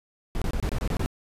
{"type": "noise bursts", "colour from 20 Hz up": "brown", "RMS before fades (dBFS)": -26, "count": 8, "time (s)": [0.35, 1.06], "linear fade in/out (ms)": 0, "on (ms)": 66, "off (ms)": 26, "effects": ["resampled to 32000 Hz"]}